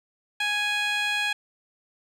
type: tone with band-pass filter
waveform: 15% pulse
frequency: 830.6 Hz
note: G#5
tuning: in tune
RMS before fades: -26 dBFS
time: 0.4-1.33 s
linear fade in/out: 5 ms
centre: 2700 Hz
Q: 0.9
effects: none